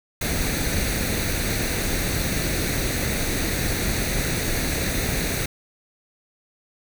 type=noise with comb filter; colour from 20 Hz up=pink; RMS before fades=-24 dBFS; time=0.21-5.46 s; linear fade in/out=5 ms; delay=0.48 ms; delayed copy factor=+0.6; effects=none